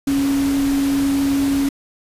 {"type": "tone in noise", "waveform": "sine", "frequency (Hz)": 277.2, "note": "C#4", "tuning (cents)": 0, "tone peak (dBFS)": -15, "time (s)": [0.07, 1.69], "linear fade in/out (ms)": 5, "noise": "pink", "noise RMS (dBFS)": -29, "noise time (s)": [0.07, 1.69], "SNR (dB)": 11, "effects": ["resampled to 32000 Hz"]}